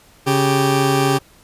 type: tone pair together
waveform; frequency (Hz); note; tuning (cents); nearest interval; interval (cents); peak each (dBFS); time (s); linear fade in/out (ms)
20% pulse; 138.7 / 392.3; C#3 / G4; +1 / +1; octave + tritone; 1800; -12; 0.26-1.19; 20
effects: pink hiss -50 dBFS RMS until 1.43 s + resampled to 32000 Hz